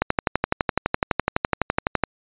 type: click train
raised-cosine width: 0.5 ms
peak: -3 dBFS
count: 25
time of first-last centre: 0.02-2.037 s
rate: 11.9 Hz
effects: resampled to 8000 Hz